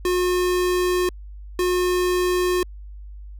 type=tone pair in turn; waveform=square; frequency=360 / 360 Hz; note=F#4 / F#4; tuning=-47 / -47 cents; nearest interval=unison; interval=0 cents; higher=neither; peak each=-19 dBFS; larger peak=neither; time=0.05-1.09 / 1.59-2.63 s; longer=neither; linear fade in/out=2 ms; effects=added 50 Hz sine -35 dBFS peak until 3.39 s